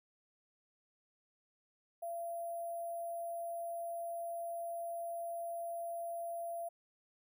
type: tone with sample-and-hold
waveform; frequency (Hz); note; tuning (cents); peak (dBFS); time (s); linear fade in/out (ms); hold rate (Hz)
sine; 680; F5; -46; -38; 2.02-6.69; 10; 11025
effects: none